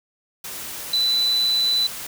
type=tone in noise; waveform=sine; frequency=3989 Hz; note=B7; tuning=17 cents sharp; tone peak=-17 dBFS; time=0.93-1.87 s; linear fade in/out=5 ms; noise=white; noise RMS=-33 dBFS; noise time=0.44-2.07 s; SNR=+13 dB; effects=none